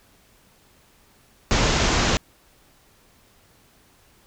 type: low-pass noise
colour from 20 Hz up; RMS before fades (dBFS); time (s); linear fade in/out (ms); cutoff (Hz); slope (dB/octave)
pink; -20; 1.51-2.17; 0; 7300; 96
effects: pink hiss -57 dBFS RMS until 4.26 s